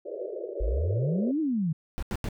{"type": "band-pass noise", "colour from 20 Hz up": "white", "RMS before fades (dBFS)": -35, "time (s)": [0.05, 1.32], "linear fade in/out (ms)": 10, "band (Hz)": [350, 600], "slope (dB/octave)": 96}
{"type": "exponential two-way sweep", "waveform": "sine", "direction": "up then down", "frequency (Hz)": [46.25, 326.9, 150], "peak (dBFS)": -24, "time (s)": [0.6, 1.73], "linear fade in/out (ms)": 10, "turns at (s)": 1.4}
{"type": "noise bursts", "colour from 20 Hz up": "brown", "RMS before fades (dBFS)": -30, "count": 3, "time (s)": [1.98, 2.288], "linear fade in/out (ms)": 0, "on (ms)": 46, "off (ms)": 85}
{"effects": []}